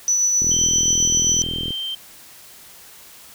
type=tone with tremolo; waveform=sine; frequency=5950 Hz; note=F#8; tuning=9 cents sharp; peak=-14 dBFS; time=0.08-1.42 s; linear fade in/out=0 ms; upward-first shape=triangle; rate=7.6 Hz; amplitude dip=30%
type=click train; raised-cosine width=3 ms; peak=-17 dBFS; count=54; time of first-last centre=0.42-1.706 s; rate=41.2 Hz
type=tone; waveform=sine; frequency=3136 Hz; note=G7; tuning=in tune; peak=-24 dBFS; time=0.51-1.95 s; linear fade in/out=5 ms
effects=white hiss -44 dBFS RMS until 3.34 s